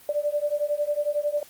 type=beating tone pair; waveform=sine; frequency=583 / 594 Hz; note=D5 / D5; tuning=-13 / +20 cents; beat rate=11 Hz; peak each=-26 dBFS; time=0.09-1.43 s; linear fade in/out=2 ms; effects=white hiss -51 dBFS RMS until 1.49 s + Opus 32 kbps